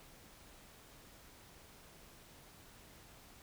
silence, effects pink hiss -59 dBFS RMS until 3.42 s

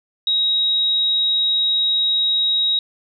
sine tone, 3805 Hz, A#7, 35 cents sharp, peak -15 dBFS, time 0.27-2.79 s, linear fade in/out 2 ms, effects none

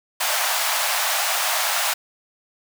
pink high-pass noise, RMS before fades -22 dBFS, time 0.2-1.94 s, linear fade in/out 10 ms, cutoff 640 Hz, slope 48 dB/octave, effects none

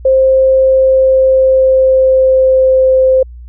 sine tone with pitch glide, 527 to 521.2 Hz, C5 to C5, +12 to -7 cents, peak -5 dBFS, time 0.05-3.23 s, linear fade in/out 5 ms, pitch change -19 cents, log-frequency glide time 0.6-2.98 s, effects added 60 Hz sine -28 dBFS peak until 3.48 s

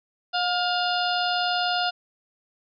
harmonic tone with a mistuned harmonic, 709 Hz, F5, 26 cents sharp, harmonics 1 / 2 / 4 / 5 / 6 / 7, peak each -25 / -28 / -31 / -32 / -33 / -33 dBFS, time 0.33-1.91 s, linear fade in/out 20 ms, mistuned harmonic 1, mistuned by +18 cents, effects none

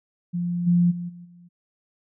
sine tone with level steps, 174.61 Hz, F3, in tune, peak -23 / -15 / -28 / -39 / -46 dBFS, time 0.33-1.49 s, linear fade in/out 20 ms, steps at 0.66 / 0.9 / 1.08 / 1.24 s, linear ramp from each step 20 ms, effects none

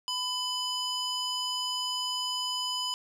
square tone with band-pass filter, 1000 Hz, B5, 21 cents sharp, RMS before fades -32 dBFS, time 0.08-2.94 s, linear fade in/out 0 ms, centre 4300 Hz, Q 1.7, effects none

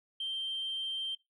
sine tone, 3143 Hz, G7, 4 cents sharp, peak -32 dBFS, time 0.2-1.15 s, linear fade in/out 5 ms, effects noise-tail reverb RT60 0.2 s tail -21 dB re dry + tanh soft clip ceiling -30 dBFS

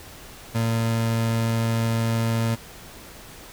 30% pulse tone, 114.2 Hz, A#2, 35 cents flat, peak -18 dBFS, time 0.54-2.56 s, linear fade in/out 20 ms, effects pink hiss -43 dBFS RMS until 3.52 s

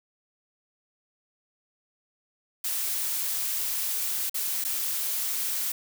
blue noise with dropouts, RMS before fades -29 dBFS, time 2.64-5.72 s, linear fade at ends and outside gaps 5 ms, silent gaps 4.296-4.343 / 4.641-4.648 s, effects none

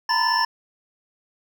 triangle tone cluster, 914 / 954 / 1010 / 1749 / 5360 Hz, A#5 / A#5 / B5 / A6 / E8, -34 / +40 / +39 / -11 / +28 cents, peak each -23 dBFS, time 0.09-0.45 s, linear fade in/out 5 ms, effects none

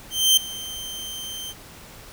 sawtooth tone with ADSR envelope, 3123 Hz, G7, 7 cents flat, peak -9 dBFS, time 0.1-1.54 s, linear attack 270 ms, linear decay 6 ms, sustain -19 dB, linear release 45 ms, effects pink hiss -44 dBFS RMS until 2.12 s

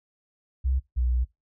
sine tone pair in turn, 65.41 / 61.47 Hz, C2 / B1, 0 / -7 cents, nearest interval minor second, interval 107 cents, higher first, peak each -21 dBFS, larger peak neither, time 0.64-0.8 / 0.96-1.25 s, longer second, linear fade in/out 20 ms, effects noise-tail reverb RT60 0.2 s tail -22 dB re dry

